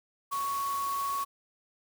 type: tone in noise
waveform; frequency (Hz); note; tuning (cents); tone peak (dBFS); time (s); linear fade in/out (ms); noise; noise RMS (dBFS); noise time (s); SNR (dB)
sine; 1112; C#6; +5; -29; 0.31-1.25; 20; white; -42; 0.31-1.25; +10
effects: none